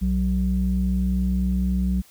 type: tone pair together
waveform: sine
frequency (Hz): 62.17 / 186.3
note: B1 / F#3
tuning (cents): +12 / +12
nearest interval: octave + perfect fifth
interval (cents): 1900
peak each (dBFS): -21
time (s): 0.01-2.02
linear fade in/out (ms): 20
effects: tanh soft clip ceiling -13 dBFS + white hiss -53 dBFS RMS until 2.1 s